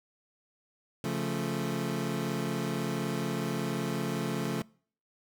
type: chord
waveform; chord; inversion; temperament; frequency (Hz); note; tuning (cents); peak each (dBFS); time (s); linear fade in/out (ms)
25% pulse; Db augmented; none; equal; 138.59 / 174.61 / 220; Db3 / F3 / A3; 0 / 0 / 0; -31; 1.04-4.62; 2
effects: noise-tail reverb RT60 0.5 s tail -24 dB re dry